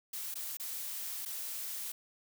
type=noise with dropouts; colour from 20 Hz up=blue; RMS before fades=-40 dBFS; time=0.13-1.92 s; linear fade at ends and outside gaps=5 ms; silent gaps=0.343-0.354 / 0.571-0.597 / 1.252-1.258 s; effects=none